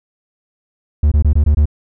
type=tone bursts; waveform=triangle; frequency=74 Hz; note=D2; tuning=14 cents sharp; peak=-6 dBFS; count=6; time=1.03-1.656 s; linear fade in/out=5 ms; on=86 ms; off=22 ms; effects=none